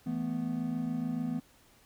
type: chord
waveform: triangle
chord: E suspended fourth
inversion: none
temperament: equal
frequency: 164.81 / 220 / 246.9 Hz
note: E3 / A3 / B3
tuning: 0 / 0 / 0 cents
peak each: -35 / -35 / -31 dBFS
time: 0.06-1.4 s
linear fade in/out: 10 ms
effects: pink hiss -62 dBFS RMS until 1.85 s